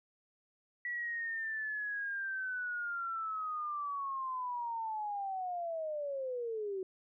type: linear sweep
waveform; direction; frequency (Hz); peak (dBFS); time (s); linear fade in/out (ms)
sine; down; 1948 to 369.3; -35; 0.85-6.83; 2
effects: none